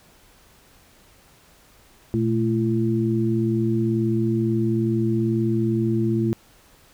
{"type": "tone cluster", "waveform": "sine", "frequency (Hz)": [118.2, 220.4, 339], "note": ["A#2", "A3", "E4"], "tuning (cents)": [24, 3, 49], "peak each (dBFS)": -23, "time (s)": [2.14, 6.33], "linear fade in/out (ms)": 0, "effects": ["pink hiss -54 dBFS RMS until 6.93 s"]}